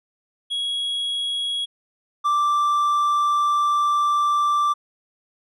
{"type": "tone pair in turn", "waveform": "triangle", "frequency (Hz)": [3322, 1174.5], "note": ["G#7", "D6"], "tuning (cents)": [0, 0], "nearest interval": "octave + tritone", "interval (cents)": 1800, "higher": "first", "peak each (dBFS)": [-21, -15], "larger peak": "second", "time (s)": [[0.5, 1.66], [2.24, 4.74]], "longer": "second", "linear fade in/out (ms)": 20, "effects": ["resampled to 32000 Hz"]}